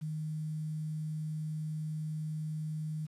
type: tone with quantisation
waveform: sine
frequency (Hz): 155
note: D#3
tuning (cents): -6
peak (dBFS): -34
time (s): 0.01-3.07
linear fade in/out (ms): 20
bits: 10
effects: resampled to 32000 Hz